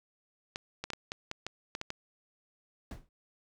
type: clicks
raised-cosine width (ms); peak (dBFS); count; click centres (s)
0.2; -19; 10; 0.559 / 0.84 / 0.903 / 0.934 / 1.119 / 1.314 / 1.466 / 1.751 / 1.814 / 1.904
type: noise with exponential decay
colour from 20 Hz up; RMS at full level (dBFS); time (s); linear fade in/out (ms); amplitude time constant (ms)
brown; -35; 2.91-3.09; 2; 37
effects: none